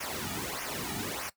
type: noise with flanger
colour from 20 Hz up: pink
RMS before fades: -36 dBFS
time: 0-1.3 s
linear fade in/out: 10 ms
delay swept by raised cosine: 0.24 to 1.94 ms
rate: 1.6 Hz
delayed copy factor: -0.75
effects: noise-tail reverb RT60 0.1 s tail -17 dB re dry + high-pass 60 Hz 12 dB/octave